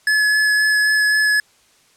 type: tone with vibrato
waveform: square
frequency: 1707 Hz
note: G#6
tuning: 47 cents sharp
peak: -14 dBFS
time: 0.07-1.4 s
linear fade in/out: 2 ms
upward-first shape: sine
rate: 3.8 Hz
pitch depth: 10 cents each way
effects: white hiss -55 dBFS RMS until 1.96 s + low-pass 9000 Hz 12 dB/octave